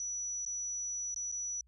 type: tone with dropouts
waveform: sine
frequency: 5900 Hz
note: F#8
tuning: 6 cents flat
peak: -35 dBFS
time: 0-1.61 s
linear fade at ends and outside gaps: 1 ms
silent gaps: 0.451-0.462 / 1.144-1.161 / 1.316-1.323 s
effects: added 60 Hz sine -62 dBFS peak until 1.67 s